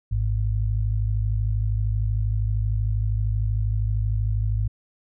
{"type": "tone pair together", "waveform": "sine", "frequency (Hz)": [52.85, 105.7], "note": ["G#1", "G#2"], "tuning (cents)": [31, 31], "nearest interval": "octave", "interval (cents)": 1200, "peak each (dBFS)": -23, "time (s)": [0.11, 4.68], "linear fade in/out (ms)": 10, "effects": []}